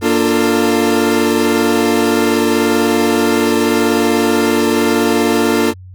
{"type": "chord", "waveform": "40% pulse", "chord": "Bb major seventh", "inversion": "none", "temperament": "equal with one note detuned", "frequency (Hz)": [233.1, 293.7, 349.2, 445.4], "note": ["Bb3", "D4", "F4", "A4"], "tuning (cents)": [0, 0, 0, 21], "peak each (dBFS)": -16, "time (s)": [0.01, 5.74], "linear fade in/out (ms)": 50, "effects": ["added 92 Hz sine -32 dBFS peak until 5.94 s"]}